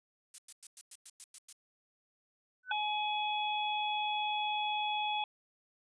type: noise bursts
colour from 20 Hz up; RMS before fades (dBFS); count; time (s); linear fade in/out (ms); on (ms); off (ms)
violet; -42; 9; 0.34-1.527; 2; 43; 100
type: tone with exponential growth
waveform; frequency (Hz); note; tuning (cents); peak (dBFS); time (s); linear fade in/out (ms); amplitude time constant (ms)
sine; 1500; F#6; +23; -30; 2.63-2.72; 5; 18
type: harmonic tone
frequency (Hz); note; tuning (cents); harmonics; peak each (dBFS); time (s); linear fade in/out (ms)
844; G#5; +28; 1 / 3 / 4; -33 / -39 / -38; 2.71-5.24; 2
effects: resampled to 22050 Hz